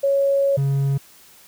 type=tone pair in turn; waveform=sine / triangle; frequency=554.4 / 138.22 Hz; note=C#5 / C#3; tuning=0 / -5 cents; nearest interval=2 octaves; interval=2405 cents; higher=first; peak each=-15 dBFS; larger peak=neither; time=0.03-0.57 / 0.57-0.98 s; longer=first; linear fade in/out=10 ms; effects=white hiss -49 dBFS RMS until 1.47 s